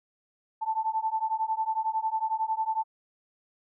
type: beating tone pair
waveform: sine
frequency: 877 / 888 Hz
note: A5 / A5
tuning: -6 / +16 cents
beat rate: 11 Hz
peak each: -29 dBFS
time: 0.61-2.84 s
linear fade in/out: 20 ms
effects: none